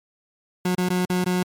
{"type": "tone with dropouts", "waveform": "30% pulse", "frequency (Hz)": 181.2, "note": "F#3", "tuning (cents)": -36, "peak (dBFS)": -17, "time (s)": [0.65, 1.43], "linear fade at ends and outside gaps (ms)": 5, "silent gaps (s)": [[0.751, 0.78], [0.889, 0.901], [1.054, 1.098], [1.243, 1.261]], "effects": ["MP3 96 kbps"]}